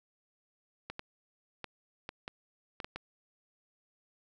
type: clicks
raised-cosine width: 0.3 ms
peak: -23 dBFS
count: 8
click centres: 0.9 / 0.994 / 1.643 / 2.091 / 2.279 / 2.802 / 2.845 / 2.96 s
effects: none